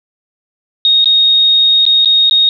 sine tone with dropouts, 3729 Hz, A#7, in tune, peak -6 dBFS, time 0.85-2.49 s, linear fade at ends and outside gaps 1 ms, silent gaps 1.044-1.057 / 1.853-1.864 / 2.048-2.057 / 2.297-2.31 s, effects none

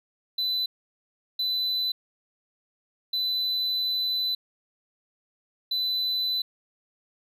triangle tone bursts at uneven times, 4004 Hz, B7, 23 cents sharp, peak -23 dBFS, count 4, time 0.38-0.66 / 1.39-1.92 / 3.13-4.35 / 5.71-6.42 s, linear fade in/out 5 ms, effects none

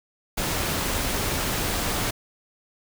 pink noise, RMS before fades -26 dBFS, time 0.37-2.11 s, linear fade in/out 10 ms, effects none

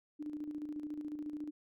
sine tone with tremolo, 299.2 Hz, D4, 32 cents sharp, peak -37 dBFS, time 0.19-1.51 s, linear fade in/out 20 ms, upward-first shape square, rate 14 Hz, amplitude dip 50%, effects none

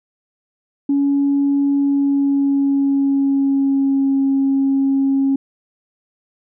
sine tone with pitch glide, 280.9 to 272.3 Hz, C#4 to C#4, +23 to -31 cents, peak -12 dBFS, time 0.89-5.36 s, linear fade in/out 5 ms, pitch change -54 cents, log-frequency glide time 1.75-4.2 s, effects tanh soft clip ceiling -9 dBFS

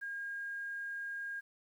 sine tone with quantisation, 1621 Hz, G#6, 42 cents flat, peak -38 dBFS, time 0.01-1.41 s, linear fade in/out 20 ms, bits 11, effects none

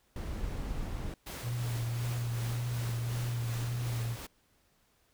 brown noise, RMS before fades -36 dBFS, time 0.16-1.14 s, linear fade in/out 2 ms
pink noise with tremolo, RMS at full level -42 dBFS, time 1.26-4.27 s, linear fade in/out 10 ms, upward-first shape sine, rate 2.7 Hz, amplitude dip 35%
sine tone with vibrato, 118.9 Hz, A#2, 35 cents sharp, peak -31 dBFS, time 1.42-4.17 s, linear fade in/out 50 ms, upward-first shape triangle, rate 1.8 Hz, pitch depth 35 cents each way
effects pink hiss -70 dBFS RMS until 5.13 s

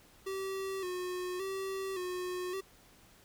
square tone with vibrato, 373.8 Hz, F#4, 18 cents sharp, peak -36 dBFS, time 0.26-2.61 s, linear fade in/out 10 ms, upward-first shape square, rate 0.88 Hz, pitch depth 54 cents each way, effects pink hiss -61 dBFS RMS until 3.24 s

